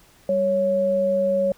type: tone pair together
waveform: sine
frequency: 196.45 / 554.4 Hz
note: G3 / C#5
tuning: +4 / 0 cents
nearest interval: octave + tritone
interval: 1796 cents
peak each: -27 / -18 dBFS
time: 0.29-1.52 s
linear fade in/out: 2 ms
effects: pink hiss -54 dBFS RMS until 1.57 s